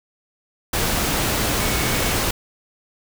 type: tone in noise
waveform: sine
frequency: 2217 Hz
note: C#7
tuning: in tune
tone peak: -32 dBFS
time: 1.6-2.13 s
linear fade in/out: 5 ms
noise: pink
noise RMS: -21 dBFS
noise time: 0.73-2.31 s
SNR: -14 dB
effects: none